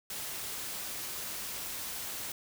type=noise; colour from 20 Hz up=white; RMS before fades=-39 dBFS; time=0.1-2.32 s; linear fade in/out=2 ms; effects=none